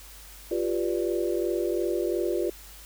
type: chord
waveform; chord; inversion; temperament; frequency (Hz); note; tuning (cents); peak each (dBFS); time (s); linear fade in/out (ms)
sine; G dominant seventh; third; equal; 349.2 / 392 / 493.9 / 587.3; F4 / G4 / B4 / D5; 0 / 0 / 0 / 0; -27 / -30 / -32 / -33; 0.51-2.5; 5
effects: added 50 Hz sine -48 dBFS peak until 2.85 s + white hiss -48 dBFS RMS until 2.85 s